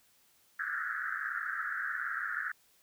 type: band-pass noise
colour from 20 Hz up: white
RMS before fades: -36 dBFS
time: 0.59-2.52 s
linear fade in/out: 5 ms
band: 1300 to 1800 Hz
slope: 96 dB/octave
effects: white hiss -67 dBFS RMS until 2.82 s